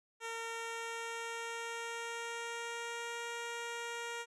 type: tone with pitch glide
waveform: 10% pulse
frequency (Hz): 457.8 to 469.3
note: A#4 to A#4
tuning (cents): -31 to +12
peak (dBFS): -31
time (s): 0.2-4.26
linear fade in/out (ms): 50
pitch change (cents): +43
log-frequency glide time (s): 0.34-3.22
effects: resampled to 24000 Hz